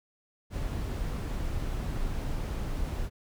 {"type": "noise", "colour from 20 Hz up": "brown", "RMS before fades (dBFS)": -32, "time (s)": [0.5, 3.1], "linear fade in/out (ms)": 50, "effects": []}